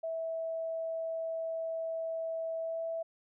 sine tone with pitch glide, 653 to 657.9 Hz, E5 to E5, -17 to -4 cents, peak -33 dBFS, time 0.03-3.03 s, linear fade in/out 10 ms, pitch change +13 cents, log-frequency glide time 2.59-2.82 s, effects none

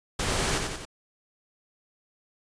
pink noise with echo, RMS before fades -28 dBFS, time 0.19-0.58 s, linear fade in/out 5 ms, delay 91 ms, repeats 3, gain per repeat -4 dB, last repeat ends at 0.853 s, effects resampled to 22050 Hz

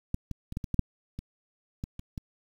clicks, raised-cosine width 5 ms, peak -16 / -22 / -25 / -19 / -22 / -17 / -8 / -24 / -21 / -27 / -23 dBFS, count 11, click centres 0.144 / 0.313 / 0.524 / 0.571 / 0.642 / 0.743 / 0.793 / 1.19 / 1.839 / 1.994 / 2.178 s, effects 8-bit

